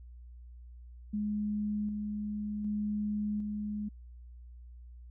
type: tone with tremolo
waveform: sine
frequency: 209.2 Hz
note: G#3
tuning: 13 cents sharp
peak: -30 dBFS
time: 1.13-3.89 s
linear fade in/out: 10 ms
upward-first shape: square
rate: 0.66 Hz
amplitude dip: 30%
effects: added 60 Hz sine -47 dBFS peak until 5.1 s